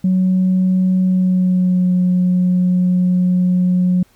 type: tone with pitch glide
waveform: sine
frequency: 185.5 to 181.05 Hz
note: F#3 to F#3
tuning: +5 to -37 cents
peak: -10 dBFS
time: 0.04-4.03 s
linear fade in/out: 5 ms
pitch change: -42 cents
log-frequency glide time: 1.01-1.94 s
effects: tanh soft clip ceiling -8 dBFS + pink hiss -55 dBFS RMS until 4.15 s